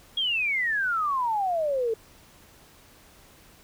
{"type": "exponential sweep", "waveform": "sine", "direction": "down", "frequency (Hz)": [3322, 435.2], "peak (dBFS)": -23, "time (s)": [0.17, 1.94], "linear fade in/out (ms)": 5, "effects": ["pink hiss -54 dBFS RMS until 3.63 s"]}